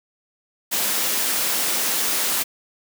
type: high-pass noise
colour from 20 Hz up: white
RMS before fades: -22 dBFS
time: 0.71-2.44 s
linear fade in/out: 20 ms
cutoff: 170 Hz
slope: 24 dB/octave
effects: none